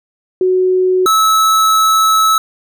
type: tone pair in turn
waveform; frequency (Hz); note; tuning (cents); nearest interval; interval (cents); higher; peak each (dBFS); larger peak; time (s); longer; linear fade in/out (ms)
sine / square; 370 / 1301.1; F#4 / E6; 0 / -23; octave + minor seventh; 2177; second; -9; neither; 0.41-1.06 / 1.06-2.38; second; 2
effects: none